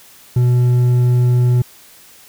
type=tone with hard clipping; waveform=triangle; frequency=123.3 Hz; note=B2; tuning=2 cents flat; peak=-11 dBFS; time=0.36-1.62 s; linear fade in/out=5 ms; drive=7 dB; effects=white hiss -44 dBFS RMS until 2.28 s